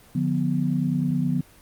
sine chord, B diminished, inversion first, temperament just, 148.16 / 177.8 / 246.9 Hz, D3 / F3 / B3, +16 / +31 / 0 cents, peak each -25 dBFS, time 0.15-1.41 s, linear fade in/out 5 ms, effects pink hiss -52 dBFS RMS until 1.61 s + Opus 24 kbps

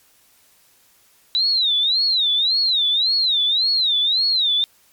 sine tone with vibrato, 3875 Hz, B7, 34 cents flat, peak -15 dBFS, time 1.35-4.64 s, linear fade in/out 0 ms, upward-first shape sine, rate 1.8 Hz, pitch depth 200 cents each way, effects white hiss -56 dBFS RMS until 4.92 s + MP3 96 kbps

